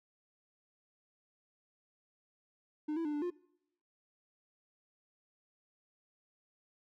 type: tone with pitch steps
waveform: triangle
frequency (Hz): 302.8 / 330.7 / 297.7 / 294 / 353.5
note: D#4 / E4 / D4 / D4 / F4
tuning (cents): -47 / +6 / +24 / +2 / +21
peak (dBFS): -31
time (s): 2.88-3.305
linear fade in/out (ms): 10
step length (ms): 85
effects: noise-tail reverb RT60 0.8 s tail -23 dB re dry